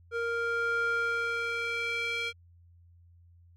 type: tone with band-pass filter sweep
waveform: square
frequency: 466.2 Hz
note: A#4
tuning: in tune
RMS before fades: -31 dBFS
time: 0.11-2.33 s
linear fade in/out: 50 ms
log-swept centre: 1000 to 2700 Hz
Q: 2.8
effects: added 86 Hz sine -55 dBFS peak until 3.56 s